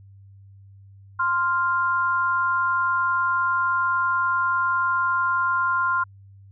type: tone pair together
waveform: sine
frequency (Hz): 1046.5 / 1396.9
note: C6 / F6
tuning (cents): 0 / 0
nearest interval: perfect fourth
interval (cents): 500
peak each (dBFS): -22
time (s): 1.19-6.04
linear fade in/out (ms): 10
effects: added 98 Hz sine -45 dBFS peak until 6.51 s